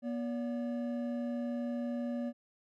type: tone pair together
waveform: triangle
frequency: 240.9 / 573 Hz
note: B3 / D5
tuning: -43 / -43 cents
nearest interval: octave + minor third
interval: 1500 cents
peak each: -32 / -39 dBFS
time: 0.02-2.33 s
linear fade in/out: 50 ms
effects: none